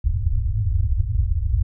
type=low-pass noise; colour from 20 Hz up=white; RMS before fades=-20 dBFS; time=0.04-1.63 s; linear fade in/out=10 ms; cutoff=110 Hz; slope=96 dB/octave; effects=none